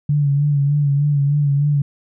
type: tone with vibrato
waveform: sine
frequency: 143.7 Hz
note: D3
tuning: 37 cents flat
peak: -13 dBFS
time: 0.09-1.82 s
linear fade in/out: 5 ms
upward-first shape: sine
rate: 3.3 Hz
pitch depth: 45 cents each way
effects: none